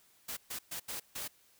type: noise bursts at uneven times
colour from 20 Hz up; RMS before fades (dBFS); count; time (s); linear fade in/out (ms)
white; -40; 5; 0.28-0.37 / 0.5-0.59 / 0.71-0.8 / 0.88-1 / 1.15-1.28; 10
effects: white hiss -66 dBFS RMS until 1.59 s